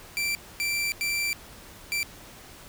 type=tone bursts at uneven times; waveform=sawtooth; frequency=2347 Hz; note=D7; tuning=2 cents flat; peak=-22 dBFS; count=4; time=0.17-0.35 / 0.6-0.92 / 1.01-1.33 / 1.92-2.03 s; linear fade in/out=0 ms; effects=pink hiss -47 dBFS RMS until 2.68 s